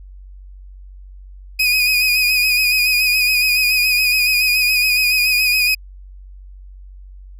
30% pulse tone with vibrato, 2489 Hz, D#7, in tune, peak -10 dBFS, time 1.59-5.75 s, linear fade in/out 10 ms, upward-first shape sine, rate 7.1 Hz, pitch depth 41 cents each way, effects added 47 Hz sine -35 dBFS peak until 7.39 s

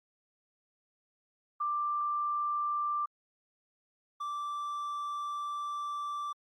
sine / triangle tone pair in turn, 1181 / 1170.1 Hz, D6 / D6, +9 / -7 cents, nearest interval unison, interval 16 cents, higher first, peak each -29 / -32 dBFS, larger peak first, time 1.6-3.06 / 4.2-6.33 s, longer second, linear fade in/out 10 ms, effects Opus 48 kbps

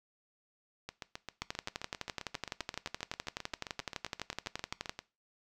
two click trains, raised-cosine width 0.2 ms, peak -18 / -23 dBFS, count 42 / 32, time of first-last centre 1.42-4.895 / 0.89-4.991 s, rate 11.8 / 7.56 Hz, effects noise-tail reverb RT60 0.3 s tail -19 dB re dry

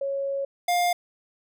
sine / square tone pair in turn, 552 / 705.6 Hz, C#5 / F5, -7 / +18 cents, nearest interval major third, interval 425 cents, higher second, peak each -25 / -21 dBFS, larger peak second, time 0.01-0.45 / 0.68-0.93 s, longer first, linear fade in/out 5 ms, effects none

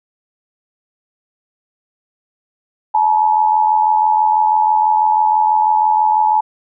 sine tone pair together, 862 / 948.1 Hz, A5 / A#5, -36 / +29 cents, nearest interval major second, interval 165 cents, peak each -11 / -17 dBFS, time 2.94-6.41 s, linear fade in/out 10 ms, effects none

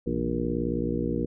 harmonic tone with a mistuned harmonic, 59 Hz, A#1, 22 cents sharp, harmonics 1 / 2 / 3 / 4 / 5 / 6 / 7 / 8, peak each -35 / -37 / -33 / -31 / -32 / -33 / -37 / -33 dBFS, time 0.06-1.26 s, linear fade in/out 10 ms, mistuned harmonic 3, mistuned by -120 cents, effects none

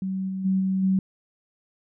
sine tone with level steps, 190 Hz, F#3, 46 cents sharp, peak -25 / -27 / -19 / -21 / -18 dBFS, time 0.02-0.99 s, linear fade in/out 2 ms, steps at 0.28 / 0.44 / 0.59 / 0.82 s, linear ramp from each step 20 ms, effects none

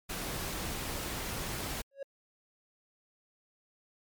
pink noise, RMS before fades -37 dBFS, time 0.09-1.82 s, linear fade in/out 10 ms
triangle tone with exponential growth, 552 Hz, C#5, 7 cents flat, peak -31 dBFS, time 1.91-2.03 s, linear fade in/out 5 ms, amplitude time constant 24 ms
effects MP3 96 kbps

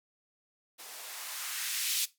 violet noise with band-pass filter sweep, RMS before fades -36 dBFS, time 0.78-2.06 s, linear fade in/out 20 ms, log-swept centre 410 to 3500 Hz, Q 1.1, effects noise-tail reverb RT60 0.2 s tail -17 dB re dry

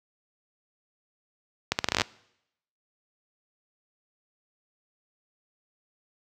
accelerating click train, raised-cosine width 0.2 ms, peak -5 dBFS, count 11, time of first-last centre 1.72-2.017 s, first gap 69 ms, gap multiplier 0.79, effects noise-tail reverb RT60 0.8 s tail -23 dB re dry + high-pass 60 Hz 12 dB/octave

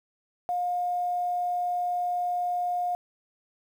sine tone with quantisation, 712 Hz, F5, 33 cents sharp, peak -25 dBFS, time 0.49-2.95 s, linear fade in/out 0 ms, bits 9, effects none

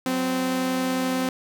sawtooth tone pair together, 182.93 / 258.7 Hz, F#3 / C4, -19 / -19 cents, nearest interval tritone, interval 600 cents, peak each -28 / -19 dBFS, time 0.06-1.29 s, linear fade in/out 2 ms, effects 9-bit

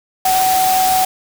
sine tone in noise, 751 Hz, F#5, 26 cents sharp, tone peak -12 dBFS, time 0.25-1.05 s, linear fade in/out 5 ms, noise white, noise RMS -20 dBFS, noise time 0.25-1.05 s, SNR +5 dB, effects none

